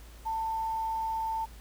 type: tone with quantisation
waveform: sine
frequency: 892 Hz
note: A5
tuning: 23 cents sharp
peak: -29 dBFS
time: 0.25-1.46 s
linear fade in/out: 20 ms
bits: 9
effects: added 55 Hz sine -47 dBFS peak until 1.6 s + pink hiss -55 dBFS RMS until 1.6 s